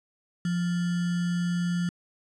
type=tone with sample-and-hold; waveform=sine; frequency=174.61 Hz; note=F3; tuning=in tune; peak=-24 dBFS; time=0.45-1.89 s; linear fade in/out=2 ms; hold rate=1575 Hz; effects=resampled to 22050 Hz